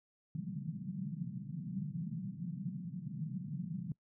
white band-pass noise, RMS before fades -41 dBFS, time 0.35-3.92 s, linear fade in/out 2 ms, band 140 to 190 Hz, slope 48 dB/octave, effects noise-tail reverb RT60 0.1 s tail -23 dB re dry

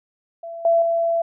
sine tone with level steps, 671 Hz, E5, 31 cents sharp, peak -30 / -13 / -17 dBFS, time 0.43-1.22 s, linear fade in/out 5 ms, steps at 0.65 / 0.82 s, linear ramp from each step 2 ms, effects none

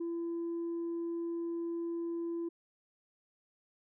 sine tone, 337.7 Hz, E4, 42 cents sharp, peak -32 dBFS, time 0-2.49 s, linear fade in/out 10 ms, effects tanh soft clip ceiling -32 dBFS

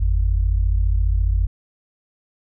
sine tone pair together, 49.45 / 84.1 Hz, G1 / E2, +16 / +35 cents, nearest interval major sixth, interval 919 cents, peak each -16 / -21 dBFS, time 0-1.47 s, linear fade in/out 10 ms, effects none

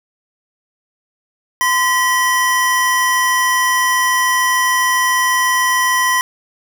square tone pair together, 1026.6 / 1940 Hz, C6 / B6, -33 / -31 cents, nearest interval major seventh, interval 1102 cents, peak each -16 dBFS, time 1.61-6.21 s, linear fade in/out 0 ms, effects 7-bit

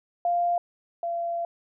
sine tone pair in turn, 697 / 683.4 Hz, F5 / F5, -4 / -38 cents, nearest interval unison, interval 34 cents, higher first, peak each -21 / -26 dBFS, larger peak first, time 0.25-0.58 / 1.03-1.45 s, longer second, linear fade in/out 2 ms, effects none

